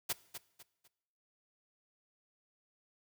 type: noise with echo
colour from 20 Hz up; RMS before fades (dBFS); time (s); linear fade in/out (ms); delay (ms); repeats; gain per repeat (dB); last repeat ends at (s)
white; -34; 0.09-0.13; 10; 250; 3; -10; 0.88
effects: noise-tail reverb RT60 0.9 s tail -20 dB re dry